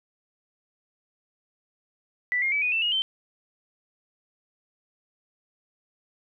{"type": "tone with pitch steps", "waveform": "sine", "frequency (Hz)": [1975.5, 2130, 2296, 2475, 2668, 2876, 3100], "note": ["B6", "C7", "D7", "D#7", "E7", "F#7", "G7"], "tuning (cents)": [0, 30, -40, -10, 20, -50, -20], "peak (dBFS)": -22, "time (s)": [2.32, 3.02], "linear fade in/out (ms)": 0, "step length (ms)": 100, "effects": []}